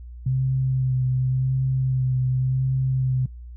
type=tone with vibrato; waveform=sine; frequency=130 Hz; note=C3; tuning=11 cents flat; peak=-19 dBFS; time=0.26-3.26 s; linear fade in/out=5 ms; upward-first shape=sine; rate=0.9 Hz; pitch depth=23 cents each way; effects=noise-tail reverb RT60 0.1 s tail -21 dB re dry + added 60 Hz sine -36 dBFS peak until 3.56 s